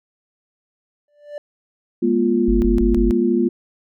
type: tone with exponential growth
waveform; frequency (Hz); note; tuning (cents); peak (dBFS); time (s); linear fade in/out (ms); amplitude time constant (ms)
triangle; 587.3; D5; 0; -23; 1.08-1.38; 2; 65
type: chord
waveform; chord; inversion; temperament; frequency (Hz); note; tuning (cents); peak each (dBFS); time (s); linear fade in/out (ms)
sine; F diminished; first; equal with one note detuned; 207.7 / 240.9 / 349.2; Ab3 / Cb4 / F4; 0 / -43 / 0; -21 / -18 / -18; 2.02-3.49; 10
type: tone bursts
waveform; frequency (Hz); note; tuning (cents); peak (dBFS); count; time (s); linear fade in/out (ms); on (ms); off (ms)
sine; 48.22; G1; -28; -17; 4; 2.48-3.109; 0; 140; 23
effects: none